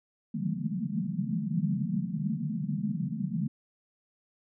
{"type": "band-pass noise", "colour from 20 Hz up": "white", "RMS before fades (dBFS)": -31, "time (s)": [0.34, 3.48], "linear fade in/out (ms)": 5, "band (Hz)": [140, 230], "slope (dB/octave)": 96, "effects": []}